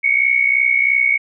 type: tone pair together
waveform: sine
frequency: 2188 / 2251 Hz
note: C#7 / C#7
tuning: -23 / +26 cents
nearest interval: unison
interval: 49 cents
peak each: -15 dBFS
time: 0.03-1.18 s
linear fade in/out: 20 ms
effects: none